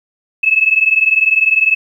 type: tone pair together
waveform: sine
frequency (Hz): 2591 / 2611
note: E7 / E7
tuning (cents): -30 / -17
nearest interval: unison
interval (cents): 13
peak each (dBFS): -12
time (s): 0.43-1.75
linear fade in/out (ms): 10
effects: 8-bit